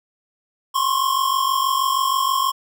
square tone pair together, 1046.5 / 1092.8 Hz, C6 / C#6, 0 / -25 cents, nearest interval minor second, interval 75 cents, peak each -21 dBFS, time 0.74-2.52 s, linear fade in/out 20 ms, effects none

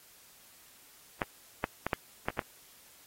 clicks, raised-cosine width 0.5 ms, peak -14 dBFS, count 6, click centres 1.218 / 1.641 / 1.866 / 1.932 / 2.285 / 2.392 s, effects white hiss -58 dBFS RMS until 3.06 s + AAC 48 kbps

